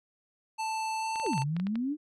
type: tone with pitch glide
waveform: square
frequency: 882 to 888.6 Hz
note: A5 to A5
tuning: +4 to +17 cents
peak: -31 dBFS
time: 0.58-1.44 s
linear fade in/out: 20 ms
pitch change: +13 cents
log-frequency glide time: 1-1.05 s
type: clicks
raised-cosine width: 0.3 ms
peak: -26 dBFS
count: 10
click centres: 1.158 / 1.199 / 1.264 / 1.333 / 1.379 / 1.42 / 1.566 / 1.599 / 1.669 / 1.756 s
type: exponential two-way sweep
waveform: sine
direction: down then up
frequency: 669 to 130 to 313.2 Hz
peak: -28 dBFS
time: 1.22-1.97 s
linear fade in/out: 50 ms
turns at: 1.39 s
effects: resampled to 24000 Hz